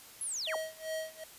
sine linear sweep, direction down, 11175 to 483.1 Hz, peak -34 dBFS, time 0.21-0.56 s, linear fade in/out 2 ms
square tone with tremolo, 636 Hz, D#5, 38 cents sharp, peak -34 dBFS, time 0.47-1.24 s, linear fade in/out 5 ms, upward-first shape sine, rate 2.6 Hz, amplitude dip 95%
effects white hiss -53 dBFS RMS until 1.38 s + resampled to 32000 Hz

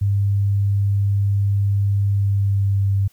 sine tone with pitch glide, 100 to 98.45 Hz, G2 to G2, +35 to +8 cents, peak -15 dBFS, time 0.01-3.08 s, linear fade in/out 10 ms, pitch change -27 cents, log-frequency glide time 2.12-2.95 s, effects white hiss -58 dBFS RMS until 3.12 s

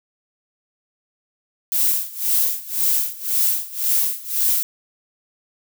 violet noise with tremolo, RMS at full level -17 dBFS, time 1.72-4.63 s, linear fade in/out 0 ms, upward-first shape sine, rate 1.9 Hz, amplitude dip 90%, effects none

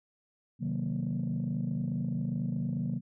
sine chord, C half-diminished seventh, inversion none, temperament equal, 130.81 / 155.56 / 185 / 233.1 Hz, C3 / Eb3 / Gb3 / Bb3, 0 / 0 / 0 / 0 cents, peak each -34 dBFS, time 0.59-3.01 s, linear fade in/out 50 ms, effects tanh soft clip ceiling -24 dBFS

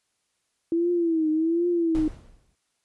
sine tone with vibrato, 329.7 Hz, E4, in tune, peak -20 dBFS, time 0.72-2.08 s, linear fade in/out 2 ms, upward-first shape triangle, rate 1.3 Hz, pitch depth 120 cents each way
brown noise with exponential decay, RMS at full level -29 dBFS, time 1.95-2.55 s, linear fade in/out 0 ms, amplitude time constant 130 ms
effects white hiss -74 dBFS RMS until 2.84 s + resampled to 24000 Hz

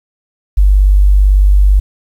sine tone, 49 Hz, G1, in tune, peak -4 dBFS, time 0.57-1.8 s, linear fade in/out 10 ms, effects 7-bit

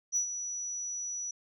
sine tone with ADSR envelope, 5890 Hz, F#8, 9 cents flat, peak -24 dBFS, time 0.12-1.31 s, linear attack 41 ms, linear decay 97 ms, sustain -10 dB, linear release 3 ms, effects tanh soft clip ceiling -20 dBFS

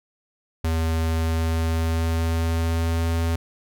square tone with pitch glide, 81.2 to 82.91 Hz, E2 to E2, -26 to +11 cents, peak -21 dBFS, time 0.64-3.36 s, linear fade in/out 5 ms, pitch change +37 cents, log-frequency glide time 1.08-3.1 s, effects none

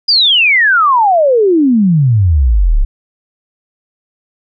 sine exponential sweep, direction down, 4961 to 30.98 Hz, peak -6 dBFS, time 0.08-2.85 s, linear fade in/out 10 ms, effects none

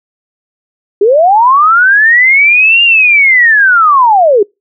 sine linear two-way sweep, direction up then down, 382.8 to 2821 to 382.8 Hz, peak -3 dBFS, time 1.01-4.43 s, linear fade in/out 5 ms, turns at 2.83 s, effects noise-tail reverb RT60 0.2 s tail -26 dB re dry

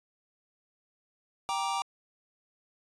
square chord, G minor, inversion none, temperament just, 784 / 940.8 / 1176 Hz, G5 / Bb5 / D6, 0 / +16 / +2 cents, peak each -34 / -34 / -35 dBFS, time 1.49-1.82 s, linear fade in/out 0 ms, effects resampled to 22050 Hz

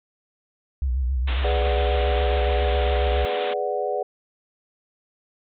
sine tone with vibrato, 64.2 Hz, C2, 32 cents flat, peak -20 dBFS, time 0.82-3.25 s, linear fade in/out 0 ms, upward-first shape sine, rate 7.3 Hz, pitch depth 110 cents each way
white band-pass noise, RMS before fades -33 dBFS, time 1.27-3.54 s, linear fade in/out 10 ms, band 200 to 3700 Hz, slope 96 dB/octave
sine chord, G# half-diminished seventh, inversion none, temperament equal, 415.3 / 493.9 / 587.3 / 740 Hz, G#4 / B4 / D5 / F#5, 0 / 0 / 0 / 0 cents, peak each -28 dBFS, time 1.44-4.03 s, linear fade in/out 5 ms
effects none

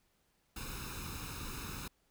pink noise with comb filter, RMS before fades -43 dBFS, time 0.56-1.88 s, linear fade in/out 5 ms, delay 0.77 ms, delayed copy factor +0.75, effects pink hiss -75 dBFS RMS until 2.1 s

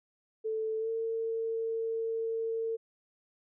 sine tone with pitch glide, 440 to 452.1 Hz, A4 to A4, 0 to +47 cents, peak -30 dBFS, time 0.44-2.77 s, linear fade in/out 20 ms, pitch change +47 cents, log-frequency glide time 0.79-0.89 s, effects none

